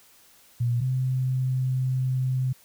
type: tone pair in turn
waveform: sine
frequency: 120 / 129.33 Hz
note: B2 / C3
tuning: -49 / -20 cents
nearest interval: minor second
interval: 129 cents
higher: second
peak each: -21 / -22 dBFS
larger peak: first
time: 0.6-0.81 / 0.81-2.53 s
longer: second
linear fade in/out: 10 ms
effects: white hiss -56 dBFS RMS until 2.64 s